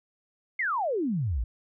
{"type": "exponential sweep", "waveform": "sine", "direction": "down", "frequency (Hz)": [2200, 50.2], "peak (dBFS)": -25, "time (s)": [0.59, 1.44], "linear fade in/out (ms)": 5, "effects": []}